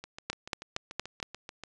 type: two click trains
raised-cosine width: 0.2 ms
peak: -24 / -13 dBFS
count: 12 / 5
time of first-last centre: 0.04-1.637 / 0.3-1.228 s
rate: 6.89 / 4.31 Hz
effects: resampled to 22050 Hz